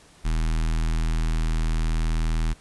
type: tone with notch filter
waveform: square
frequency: 40.2 Hz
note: E1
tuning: 43 cents flat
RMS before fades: -23 dBFS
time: 0.24-2.54 s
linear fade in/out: 20 ms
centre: 530 Hz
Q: 0.84
effects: pink hiss -53 dBFS RMS until 2.6 s + resampled to 24000 Hz